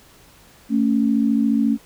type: tone pair together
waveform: sine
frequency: 223 / 277.2 Hz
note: A3 / C#4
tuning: +23 / 0 cents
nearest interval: major third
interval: 377 cents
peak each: -17 / -19 dBFS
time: 0.69-1.78 s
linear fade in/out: 50 ms
effects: pink hiss -50 dBFS RMS until 1.85 s